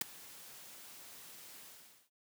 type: noise with ADSR envelope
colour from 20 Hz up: white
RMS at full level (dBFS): -30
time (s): 0.01-2.1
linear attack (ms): 4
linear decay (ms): 11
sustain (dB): -23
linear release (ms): 490
effects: high-pass 100 Hz 12 dB/octave